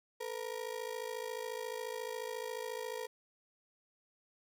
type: ring-modulated tone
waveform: 35% pulse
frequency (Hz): 470.9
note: A#4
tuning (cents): +18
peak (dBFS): -34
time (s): 0.2-3.07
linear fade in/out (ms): 10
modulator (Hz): 27.1
effects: none